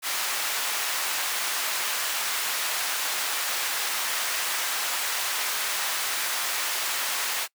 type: high-pass noise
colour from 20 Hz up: pink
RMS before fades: -28 dBFS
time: 0.02-7.48 s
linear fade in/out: 50 ms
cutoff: 1100 Hz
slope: 12 dB/octave
effects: noise-tail reverb RT60 0.1 s tail -23 dB re dry